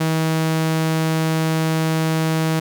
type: tone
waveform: sawtooth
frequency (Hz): 160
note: D#3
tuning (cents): +49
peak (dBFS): -13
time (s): 0-2.6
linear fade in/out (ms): 10
effects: none